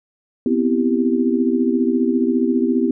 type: chord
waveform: sine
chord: C major seventh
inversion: third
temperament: equal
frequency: 246.9 / 261.6 / 329.6 / 392 Hz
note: B3 / C4 / E4 / G4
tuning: 0 / 0 / 0 / 0 cents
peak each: -18 / -21 / -21 / -22 dBFS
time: 0.46-2.91 s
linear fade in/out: 2 ms
effects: none